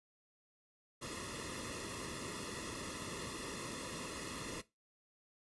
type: noise with comb filter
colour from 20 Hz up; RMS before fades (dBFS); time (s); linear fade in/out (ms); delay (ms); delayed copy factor
pink; -44; 1.01-4.62; 20; 1.3; -0.9
effects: noise-tail reverb RT60 0.2 s tail -17 dB re dry + resampled to 24000 Hz